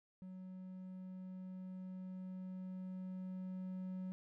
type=tone with level ramp; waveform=triangle; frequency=185.7 Hz; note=F#3; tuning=7 cents sharp; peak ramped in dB=-46 to -39 dBFS; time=0.22-4.12 s; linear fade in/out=0 ms; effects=none